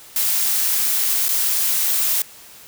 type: noise with dropouts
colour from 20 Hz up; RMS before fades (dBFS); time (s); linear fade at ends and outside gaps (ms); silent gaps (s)
blue; -19; 0.16-2.22; 2; 1.284-1.289
effects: white hiss -43 dBFS RMS until 2.67 s